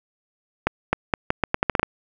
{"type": "accelerating click train", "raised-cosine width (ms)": 0.5, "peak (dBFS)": -3, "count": 11, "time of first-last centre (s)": [0.67, 1.83], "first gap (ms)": 260, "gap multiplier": 0.8, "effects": []}